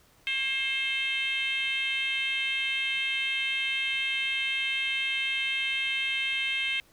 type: tone with frequency modulation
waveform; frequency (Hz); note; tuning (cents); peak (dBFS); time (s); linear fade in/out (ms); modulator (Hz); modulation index
sine; 2637; E7; 0; -25; 0.27-6.8; 0; 511; 1.4
effects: tanh soft clip ceiling -22 dBFS + pink hiss -61 dBFS RMS until 6.92 s